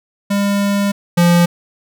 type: tone pair in turn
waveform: square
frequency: 201.1 / 173.26 Hz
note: G3 / F3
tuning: +44 / -13 cents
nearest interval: minor third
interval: 257 cents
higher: first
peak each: -14 / -9 dBFS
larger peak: second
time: 0.3-0.92 / 1.17-1.46 s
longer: first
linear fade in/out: 10 ms
effects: none